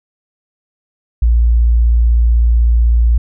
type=tone; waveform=sine; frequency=58 Hz; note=A#1; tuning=8 cents flat; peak=-7 dBFS; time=1.22-3.18 s; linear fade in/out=5 ms; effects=none